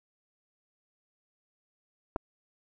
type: clicks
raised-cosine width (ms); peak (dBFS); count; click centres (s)
1; -16 / -22; 2; 2.161 / 2.164
effects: none